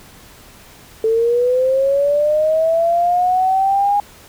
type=linear sweep; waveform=sine; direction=up; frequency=440 to 822 Hz; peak=-12 dBFS; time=1.04-4 s; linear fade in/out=2 ms; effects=pink hiss -43 dBFS RMS until 4.28 s